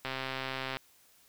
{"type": "click train", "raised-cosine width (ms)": 0.3, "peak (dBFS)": -19, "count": 96, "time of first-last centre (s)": [0.05, 0.77], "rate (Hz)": 132, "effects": ["white hiss -63 dBFS RMS until 1.28 s"]}